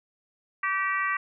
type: harmonic tone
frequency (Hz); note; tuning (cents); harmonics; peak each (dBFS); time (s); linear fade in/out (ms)
386.5; G4; -24; 3 / 4 / 5 / 6 / 7; -28 / -33 / -28 / -35 / -41; 0.63-1.17; 5
effects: none